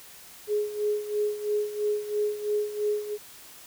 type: tone with tremolo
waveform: sine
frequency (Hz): 418.7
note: G#4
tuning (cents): +14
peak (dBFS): -22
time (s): 0.47-3.18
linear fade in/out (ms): 50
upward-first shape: sine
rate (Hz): 3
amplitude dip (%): 75
effects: white hiss -48 dBFS RMS until 3.66 s